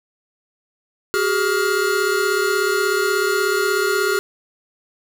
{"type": "tone cluster", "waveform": "square", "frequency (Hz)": [379.1, 415.6, 1410], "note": ["F#4", "G#4", "F6"], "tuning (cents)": [42, 1, 16], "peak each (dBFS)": -22, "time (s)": [1.14, 4.19], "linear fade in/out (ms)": 0, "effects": []}